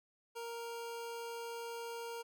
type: tone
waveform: 25% pulse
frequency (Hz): 466.2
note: A#4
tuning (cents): 0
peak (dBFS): -38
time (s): 0.35-2.23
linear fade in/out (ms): 20
effects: none